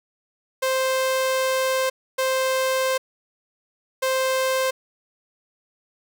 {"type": "tone bursts at uneven times", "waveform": "sawtooth", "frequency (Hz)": 523.3, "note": "C5", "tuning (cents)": 0, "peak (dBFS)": -16, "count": 3, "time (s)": [[0.62, 1.9], [2.18, 2.98], [4.02, 4.71]], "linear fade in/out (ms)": 10, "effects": []}